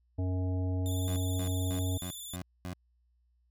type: harmonic tone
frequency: 92 Hz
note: F#2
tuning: 9 cents flat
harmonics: 1 / 3 / 5 / 7 / 9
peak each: -29 / -37 / -45 / -45 / -52 dBFS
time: 0.18-1.98 s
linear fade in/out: 10 ms
type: tone with vibrato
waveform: 10% pulse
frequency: 3520 Hz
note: A7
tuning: in tune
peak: -34 dBFS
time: 0.86-2.36 s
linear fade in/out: 0 ms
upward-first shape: square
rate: 19 Hz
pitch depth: 34 cents each way
type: tone bursts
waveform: 20% pulse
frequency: 90.2 Hz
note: F#2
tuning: 44 cents flat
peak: -32 dBFS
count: 6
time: 1.08-2.734 s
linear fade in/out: 0 ms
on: 84 ms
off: 230 ms
effects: added 60 Hz sine -67 dBFS peak until 3.5 s